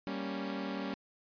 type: chord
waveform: sawtooth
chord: G diminished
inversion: none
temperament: equal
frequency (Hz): 196 / 233.1 / 277.2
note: G3 / Bb3 / Db4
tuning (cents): 0 / 0 / 0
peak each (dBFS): -35 / -39 / -35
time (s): 0.07-0.94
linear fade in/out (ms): 0
effects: resampled to 11025 Hz